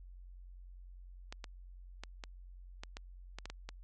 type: clicks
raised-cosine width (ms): 0.2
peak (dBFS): -26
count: 10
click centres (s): 1.325 / 1.442 / 2.036 / 2.238 / 2.835 / 2.969 / 3.386 / 3.456 / 3.5 / 3.69
effects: added 45 Hz sine -49 dBFS peak until 3.83 s + MP3 48 kbps